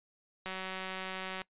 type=click train; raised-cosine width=0.3 ms; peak=-23 dBFS; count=181; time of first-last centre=0.46-1.417 s; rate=188 Hz; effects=noise-tail reverb RT60 0.1 s tail -22 dB re dry + resampled to 8000 Hz